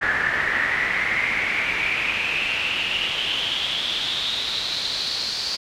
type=noise with band-pass filter sweep; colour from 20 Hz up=brown; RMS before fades=-24 dBFS; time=0.01-5.57 s; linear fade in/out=20 ms; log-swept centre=1700 to 4600 Hz; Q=7.2; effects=none